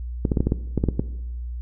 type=clicks; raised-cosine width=3 ms; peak=-7 dBFS; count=10; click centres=0.252 / 0.318 / 0.372 / 0.405 / 0.47 / 0.521 / 0.777 / 0.839 / 0.887 / 0.995 s; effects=noise-tail reverb RT60 1.0 s tail -17 dB re dry + added 60 Hz sine -28 dBFS peak until 1.61 s